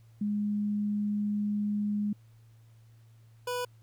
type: tone pair in turn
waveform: sine / 25% pulse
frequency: 207.3 / 493 Hz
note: G#3 / B4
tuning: -3 / -3 cents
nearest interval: octave + minor third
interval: 1500 cents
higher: second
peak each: -27 dBFS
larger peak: neither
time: 0.21-2.13 / 3.47-3.65 s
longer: first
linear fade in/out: 5 ms
effects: added 113 Hz sine -54 dBFS peak until 3.82 s + pink hiss -70 dBFS RMS until 3.82 s